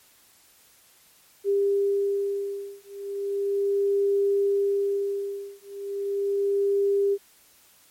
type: beating tone pair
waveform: sine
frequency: 399.2 / 399.56 Hz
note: G4 / G4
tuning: +32 / +33 cents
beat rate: 0.36 Hz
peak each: -25 dBFS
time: 1.44-7.18 s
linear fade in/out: 50 ms
effects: white hiss -57 dBFS RMS until 7.9 s + MP3 64 kbps